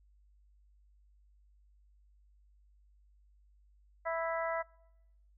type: harmonic tone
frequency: 329.6 Hz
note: E4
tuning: in tune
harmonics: 2 / 3 / 4 / 5 / 6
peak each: -34 / -39 / -40 / -45 / -42 dBFS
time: 4.05-4.63 s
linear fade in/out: 20 ms
effects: noise-tail reverb RT60 0.9 s tail -26 dB re dry + added 50 Hz sine -62 dBFS peak until 5.37 s